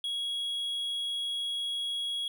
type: tone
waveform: triangle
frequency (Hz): 3322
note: G#7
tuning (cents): 0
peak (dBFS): -29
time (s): 0.04-2.28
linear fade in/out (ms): 2
effects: none